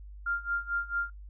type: tone with tremolo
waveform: sine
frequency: 1396.9 Hz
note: F6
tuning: in tune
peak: -26 dBFS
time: 0.26-1.1 s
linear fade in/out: 5 ms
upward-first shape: sine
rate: 4.5 Hz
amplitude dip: 90%
effects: noise-tail reverb RT60 0.1 s tail -20 dB re dry + added 50 Hz sine -43 dBFS peak until 1.29 s